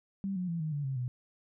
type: tone with pitch steps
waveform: sine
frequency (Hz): 195.4 / 181.26 / 168.15 / 155.99 / 144.7 / 134.24 / 124.52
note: G3 / F#3 / E3 / D#3 / D3 / C3 / B2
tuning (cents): -5 / -35 / +35 / +5 / -25 / +45 / +15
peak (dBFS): -31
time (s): 0.24-1.08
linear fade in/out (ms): 0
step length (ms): 120
effects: none